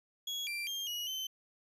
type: tone with pitch steps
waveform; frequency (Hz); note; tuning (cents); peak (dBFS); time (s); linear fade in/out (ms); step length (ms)
35% pulse; 3334 / 2360 / 3202 / 2906 / 3072; G#7 / D7 / G7 / F#7 / G7; +6 / +8 / +36 / -32 / -36; -34; 0.27-1.27; 5; 200
effects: resampled to 32000 Hz